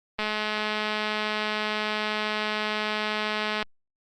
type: click train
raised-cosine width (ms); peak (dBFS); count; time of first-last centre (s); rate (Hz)
0.3; -12; 733; 0.19-3.627; 213
effects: Opus 32 kbps